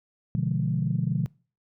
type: chord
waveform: sine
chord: B diminished seventh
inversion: none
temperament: equal with one note detuned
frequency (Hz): 123.47 / 146.83 / 171.71 / 207.7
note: B2 / D3 / F3 / Ab3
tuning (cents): 0 / 0 / -29 / 0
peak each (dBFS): -28 / -27 / -28 / -33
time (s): 0.35-1.26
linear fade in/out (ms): 0
effects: noise-tail reverb RT60 0.4 s tail -25 dB re dry + tanh soft clip ceiling -13 dBFS